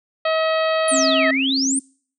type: harmonic tone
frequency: 639 Hz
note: D#5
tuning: 46 cents sharp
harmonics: 1 / 2 / 3 / 4 / 5 / 6 / 7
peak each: -18 / -24 / -28 / -30 / -32 / -34 / -35 dBFS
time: 0.25-1.31 s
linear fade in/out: 5 ms
type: exponential two-way sweep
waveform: sine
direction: down then up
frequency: 10360 to 1750 to 9360 Hz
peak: -19 dBFS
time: 0.88-1.79 s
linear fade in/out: 2 ms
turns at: 1.29 s
type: tone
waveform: sine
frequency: 268.5 Hz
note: C4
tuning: 45 cents sharp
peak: -20 dBFS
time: 0.91-1.8 s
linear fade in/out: 20 ms
effects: noise-tail reverb RT60 0.5 s tail -26 dB re dry